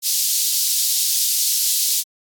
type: high-pass noise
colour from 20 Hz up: pink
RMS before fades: -19 dBFS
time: 0.02-2.04 s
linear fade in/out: 50 ms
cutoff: 4200 Hz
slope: 24 dB/octave
effects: AAC 64 kbps